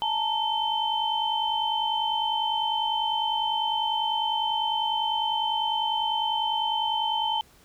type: tone cluster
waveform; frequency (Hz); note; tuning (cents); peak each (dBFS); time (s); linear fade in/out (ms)
sine; 861 / 911 / 3079; A5 / A#5 / G7; -38 / -40 / -32; -28; 0.02-7.41; 0
effects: pink hiss -57 dBFS RMS until 7.64 s